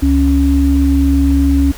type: tone pair together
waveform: sine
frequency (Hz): 69.3 / 277.2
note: C#2 / C#4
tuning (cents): 0 / 0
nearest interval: 2 octaves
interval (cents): 2400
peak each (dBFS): -11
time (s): 0.02-1.72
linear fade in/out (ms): 10
effects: pink hiss -33 dBFS RMS until 1.77 s